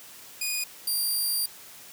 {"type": "tone pair in turn", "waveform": "10% pulse", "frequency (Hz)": [2468, 4738], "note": ["D#7", "D8"], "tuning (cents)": [-15, 14], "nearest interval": "major seventh", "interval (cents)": 1129, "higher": "second", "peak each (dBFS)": -18, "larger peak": "neither", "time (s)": [[0.41, 0.64], [0.87, 1.46]], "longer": "second", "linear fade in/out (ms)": 5, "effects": ["white hiss -47 dBFS RMS until 1.92 s", "high-pass 80 Hz 12 dB/octave"]}